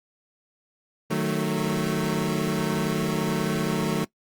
25% pulse chord, D# diminished, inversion none, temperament equal with one note detuned, 153.87 / 185 / 220 Hz, D#3 / F#3 / A3, -19 / 0 / 0 cents, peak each -24 dBFS, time 1.1-4.05 s, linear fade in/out 10 ms, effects noise-tail reverb RT60 0.1 s tail -21 dB re dry + Opus 24 kbps

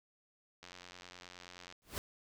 click train, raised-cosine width 0.2 ms, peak -33 dBFS, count 99, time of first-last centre 0.63-1.725 s, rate 89.5 Hz
pink noise with exponential growth, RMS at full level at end -37 dBFS, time 1.82-1.98 s, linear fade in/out 0 ms, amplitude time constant 34 ms
effects none

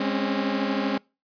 sawtooth tone cluster, 205.3 / 264 / 276.7 Hz, G#3 / C4 / C#4, -20 / +16 / -3 cents, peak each -24 dBFS, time 0-0.98 s, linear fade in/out 5 ms, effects noise-tail reverb RT60 0.3 s tail -26 dB re dry + resampled to 11025 Hz

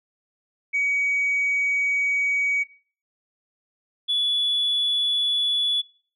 sine tone pair in turn, 2260 / 3426 Hz, C#7 / A7, +33 / -47 cents, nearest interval perfect fifth, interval 720 cents, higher second, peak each -19 dBFS, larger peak neither, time 0.73-2.64 / 4.08-5.82 s, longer first, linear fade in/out 20 ms, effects noise-tail reverb RT60 0.4 s tail -17 dB re dry + tanh soft clip ceiling -16 dBFS

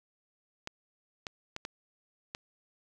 clicks, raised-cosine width 0.2 ms, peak -20 dBFS, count 5, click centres 0.674 / 1.268 / 1.564 / 1.651 / 2.349 s, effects none

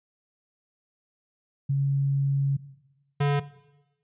sine / square tone pair in turn, 138.59 / 143.23 Hz, C#3 / D3, 0 / -43 cents, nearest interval minor second, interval 57 cents, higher second, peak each -21 dBFS, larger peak neither, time 1.69-2.57 / 3.2-3.4 s, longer first, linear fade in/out 10 ms, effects noise-tail reverb RT60 1.0 s tail -17 dB re dry + resampled to 8000 Hz

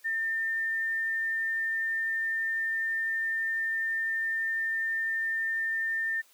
sine tone, 1803 Hz, A6, 42 cents sharp, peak -27 dBFS, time 0.04-6.22 s, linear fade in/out 20 ms, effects white hiss -61 dBFS RMS until 6.33 s + high-pass 400 Hz 12 dB/octave

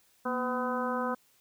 harmonic tone with a mistuned harmonic, 252.2 Hz, B3, 36 cents sharp, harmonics 1 / 2 / 3 / 4 / 5 / 6, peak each -34 / -34 / -39 / -35 / -36 / -40 dBFS, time 0.25-1.15 s, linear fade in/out 10 ms, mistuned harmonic 1, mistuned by -86 cents, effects white hiss -66 dBFS RMS until 1.4 s

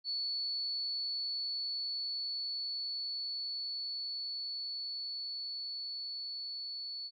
sine tone with level ramp, 4435 Hz, C#8, in tune, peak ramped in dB -33 to -39 dBFS, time 0.04-7.11 s, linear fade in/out 50 ms, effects none

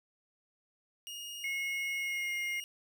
sawtooth tone, 2858 Hz, F7, 39 cents sharp, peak -38 dBFS, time 1.07-2.64 s, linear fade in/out 0 ms
sine tone with pitch glide, 2171 to 2129 Hz, C#7 to C7, -37 to +30 cents, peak -33 dBFS, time 1.44-2.6 s, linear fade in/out 2 ms, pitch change -33 cents, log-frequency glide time 1.99-2.34 s
effects none

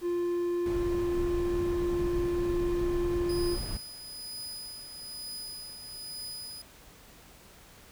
triangle tone, 349.2 Hz, F4, in tune, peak -25 dBFS, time 0.01-3.58 s, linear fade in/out 50 ms
brown noise, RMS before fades -35 dBFS, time 0.66-3.77 s, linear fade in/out 0 ms
sawtooth tone with tremolo, 4978 Hz, D#8, in tune, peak -34 dBFS, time 3.29-6.62 s, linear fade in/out 5 ms, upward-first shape triangle, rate 1.1 Hz, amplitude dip 55%
effects pink hiss -54 dBFS RMS until 7.91 s

